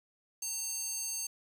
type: tone with high-pass filter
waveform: square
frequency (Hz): 909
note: A#5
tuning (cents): -44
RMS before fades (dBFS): -37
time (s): 0.42-1.27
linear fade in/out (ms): 5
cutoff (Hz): 6400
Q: 2.6
effects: none